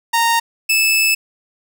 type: tone pair in turn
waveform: sawtooth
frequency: 926 / 2619 Hz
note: A#5 / E7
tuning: -12 / -12 cents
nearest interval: octave + tritone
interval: 1800 cents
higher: second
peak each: -9 dBFS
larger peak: neither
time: 0.13-0.4 / 0.69-1.15 s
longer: second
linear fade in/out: 10 ms
effects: none